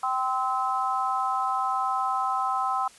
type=harmonic tone; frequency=258.9 Hz; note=C4; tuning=18 cents flat; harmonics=3 / 4 / 5; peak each=-28 / -28 / -28 dBFS; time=0.03-2.88 s; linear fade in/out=5 ms; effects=white hiss -52 dBFS RMS until 2.98 s + resampled to 24000 Hz